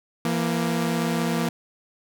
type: tone pair together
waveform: sawtooth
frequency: 168.1 / 234.3 Hz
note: E3 / A#3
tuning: +34 / +9 cents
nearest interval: tritone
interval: 575 cents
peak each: -21 dBFS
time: 0.25-1.49 s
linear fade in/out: 2 ms
effects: none